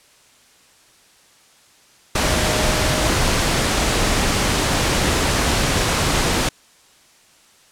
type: tone in noise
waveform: sine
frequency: 618 Hz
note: D#5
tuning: 12 cents flat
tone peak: -26 dBFS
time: 2.23-3.08 s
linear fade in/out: 5 ms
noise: pink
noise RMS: -18 dBFS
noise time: 2.15-6.49 s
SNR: -11 dB
effects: white hiss -52 dBFS RMS until 7.71 s + low-pass 9000 Hz 12 dB/octave